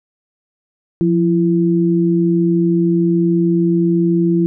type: tone pair together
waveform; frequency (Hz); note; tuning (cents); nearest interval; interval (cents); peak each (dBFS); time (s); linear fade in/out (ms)
sine; 174.61 / 335.8; F3 / E4; 0 / +32; major seventh; 1132; -14 / -14; 1.01-4.46; 0
effects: none